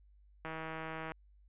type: click train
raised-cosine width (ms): 0.5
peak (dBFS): -27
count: 108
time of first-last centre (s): 0.45-1.119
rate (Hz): 160
effects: added 50 Hz sine -60 dBFS peak until 1.48 s + resampled to 8000 Hz